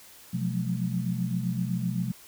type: tone cluster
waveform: sine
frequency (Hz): 126.1 / 175.2 / 183 / 215.6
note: B2 / F3 / F#3 / A3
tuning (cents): +36 / +6 / -19 / -35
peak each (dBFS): -31 / -31 / -31 / -35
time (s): 0.33-2.12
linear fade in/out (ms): 10
effects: white hiss -51 dBFS RMS until 2.27 s